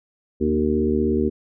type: harmonic tone with a mistuned harmonic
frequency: 76.4 Hz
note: D#2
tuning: 31 cents flat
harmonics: 1 / 2 / 3 / 4 / 5 / 6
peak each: -27 / -34 / -22 / -25 / -22 / -28 dBFS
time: 0.4-1.3 s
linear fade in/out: 20 ms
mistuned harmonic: 3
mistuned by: +27 cents
effects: none